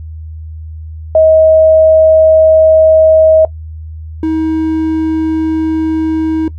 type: tone pair in turn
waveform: sine / triangle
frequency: 634 / 317.6 Hz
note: D#5 / D#4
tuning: +32 / +36 cents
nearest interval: octave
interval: 1196 cents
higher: first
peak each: -3 / -8 dBFS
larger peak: first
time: 1.15-3.45 / 4.23-6.48 s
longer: first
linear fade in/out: 2 ms
effects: noise-tail reverb RT60 0.1 s tail -18 dB re dry + added 79 Hz sine -23 dBFS peak until 6.58 s